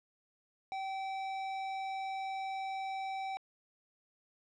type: tone with hard clipping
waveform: sine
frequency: 771 Hz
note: G5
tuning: 29 cents flat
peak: -38 dBFS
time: 0.72-3.37 s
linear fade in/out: 0 ms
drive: 18 dB
effects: low-pass 4000 Hz 12 dB/octave